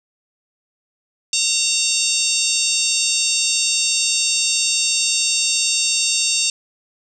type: harmonic tone with a mistuned harmonic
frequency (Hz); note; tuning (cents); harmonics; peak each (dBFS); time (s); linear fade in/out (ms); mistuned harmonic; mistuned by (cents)
917; A#5; -29; 3 / 4 / 5 / 6 / 7 / 8 / 9; -24 / -24 / -24 / -24 / -24 / -24 / -24; 1.33-6.5; 2; 7; -47
effects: 8-bit